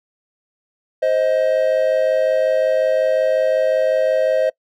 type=tone pair together; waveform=triangle; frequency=523.3 / 628.8 Hz; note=C5 / D#5; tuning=0 / +18 cents; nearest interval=minor third; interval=318 cents; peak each=-15 dBFS; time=1.02-4.5 s; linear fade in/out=10 ms; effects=noise-tail reverb RT60 0.1 s tail -24 dB re dry